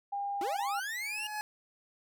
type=tone; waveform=sine; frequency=804 Hz; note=G5; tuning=44 cents sharp; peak=-32 dBFS; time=0.12-0.8 s; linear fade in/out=10 ms
type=linear sweep; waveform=40% pulse; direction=up; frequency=307.7 to 2868 Hz; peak=-34 dBFS; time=0.41-1.27 s; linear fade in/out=2 ms
type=tone with exponential growth; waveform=25% pulse; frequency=847 Hz; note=G#5; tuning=34 cents sharp; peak=-29 dBFS; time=0.72-1.41 s; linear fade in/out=0 ms; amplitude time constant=150 ms
effects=none